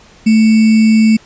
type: tone with sample-and-hold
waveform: sine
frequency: 220 Hz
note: A3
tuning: in tune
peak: -5 dBFS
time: 0.26-1.17 s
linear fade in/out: 10 ms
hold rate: 2450 Hz
effects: pink hiss -43 dBFS RMS until 1.25 s + resampled to 16000 Hz